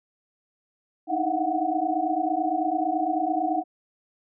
sine tone cluster, 304.6 / 318.9 / 662 / 722 / 751 Hz, D#4 / D#4 / E5 / F#5 / F#5, -37 / +43 / +7 / -43 / +26 cents, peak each -31 / -29 / -34 / -27 / -27 dBFS, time 1.07-3.64 s, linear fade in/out 50 ms, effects none

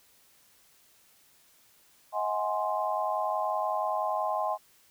sine chord, Ab dominant seventh, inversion second, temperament equal with one note detuned, 634.2 / 740 / 830.6 / 1046.5 Hz, Eb5 / Gb5 / Ab5 / C6, +33 / 0 / 0 / 0 cents, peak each -32 / -34 / -32 / -32 dBFS, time 2.12-4.58 s, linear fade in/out 50 ms, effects white hiss -62 dBFS RMS until 4.9 s

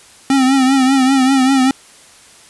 square tone with vibrato, 265.1 Hz, C4, 23 cents sharp, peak -10 dBFS, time 0.3-1.71 s, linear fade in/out 2 ms, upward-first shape triangle, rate 5.1 Hz, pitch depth 76 cents each way, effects white hiss -43 dBFS RMS until 2.49 s + resampled to 24000 Hz

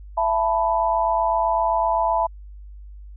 sine chord, E suspended fourth, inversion none, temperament equal with one note detuned, 669.2 / 880 / 987.8 Hz, E5 / A5 / B5, +26 / 0 / 0 cents, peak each -22 dBFS, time 0.17-2.27 s, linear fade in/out 10 ms, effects added 50 Hz sine -37 dBFS peak until 3.16 s

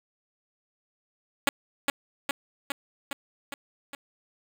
5% pulse tone with echo, 280.3 Hz, C#4, 19 cents sharp, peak -8 dBFS, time 1.47-1.49 s, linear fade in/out 2 ms, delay 410 ms, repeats 6, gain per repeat -3 dB, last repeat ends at 3.95 s, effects none

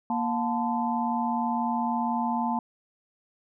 sine tone cluster, 234.3 / 712 / 878 / 1022 Hz, A#3 / F5 / A5 / C6, +9 / +33 / -4 / -41 cents, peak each -28 / -33 / -28 / -35 dBFS, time 0.1-2.59 s, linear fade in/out 2 ms, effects none

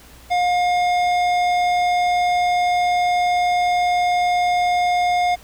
square tone with low-pass filter, 713 Hz, F5, 36 cents sharp, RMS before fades -18 dBFS, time 0.3-5.36 s, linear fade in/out 20 ms, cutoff 4800 Hz, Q 0.57, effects added 60 Hz sine -46 dBFS peak until 5.43 s + pink hiss -46 dBFS RMS until 5.43 s

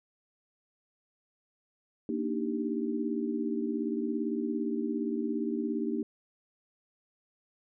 sine chord, Eb major seventh, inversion second, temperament equal, 233.1 / 293.7 / 311.1 / 392 Hz, Bb3 / D4 / Eb4 / G4, 0 / 0 / 0 / 0 cents, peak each -33 / -35 / -35 / -36 dBFS, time 2.09-6.03 s, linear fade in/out 2 ms, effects none

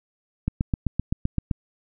click train, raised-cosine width 5 ms, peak -10 dBFS, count 9, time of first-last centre 0.48-1.512 s, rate 7.75 Hz, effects none

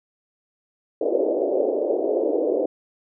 white band-pass noise, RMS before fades -22 dBFS, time 1.01-2.66 s, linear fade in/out 5 ms, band 310 to 590 Hz, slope 48 dB/octave, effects none

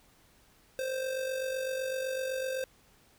square tone with amplitude modulation, 523.3 Hz, C5, in tune, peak -30 dBFS, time 0.79-2.64 s, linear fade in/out 0 ms, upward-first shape sine, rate 47.9 Hz, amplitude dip 50%, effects pink hiss -63 dBFS RMS until 3.18 s

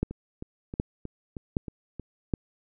two click trains, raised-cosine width 3 ms, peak -12 / -23 dBFS, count 4 / 7, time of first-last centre 0.03-2.338 / 0.11-1.997 s, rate 1.3 / 3.18 Hz, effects none

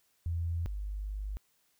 sine tone pair in turn, 84.3 / 50.49 Hz, E2 / G#1, +39 / -48 cents, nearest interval major sixth, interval 887 cents, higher first, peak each -30 / -34 dBFS, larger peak first, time 0.26-0.66 / 0.66-1.37 s, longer second, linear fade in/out 0 ms, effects white hiss -72 dBFS RMS until 1.79 s

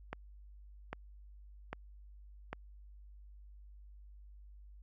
click train, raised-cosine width 0.5 ms, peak -24 dBFS, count 4, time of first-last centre 0.13-2.53 s, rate 1.25 Hz, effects added 50 Hz sine -52 dBFS peak until 4.82 s

